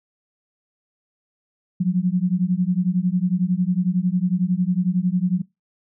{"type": "beating tone pair", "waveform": "sine", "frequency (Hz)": [175.7, 186.7], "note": ["F3", "F#3"], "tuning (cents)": [11, 16], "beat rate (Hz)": 11, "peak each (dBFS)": -20, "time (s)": [1.8, 5.42], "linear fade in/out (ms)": 10, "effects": ["noise-tail reverb RT60 0.2 s tail -21 dB re dry"]}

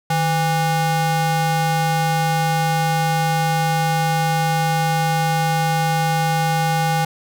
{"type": "ring-modulated tone", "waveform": "square", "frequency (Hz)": 330, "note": "E4", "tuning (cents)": 2, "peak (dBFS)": -14, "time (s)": [0.1, 7.05], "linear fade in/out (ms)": 5, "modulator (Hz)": 485, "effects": []}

